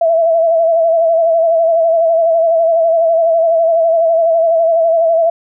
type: tone with vibrato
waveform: sine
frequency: 661 Hz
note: E5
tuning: 5 cents sharp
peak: -8 dBFS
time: 0.01-5.3 s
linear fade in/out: 5 ms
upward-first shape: sine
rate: 12 Hz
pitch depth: 46 cents each way
effects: none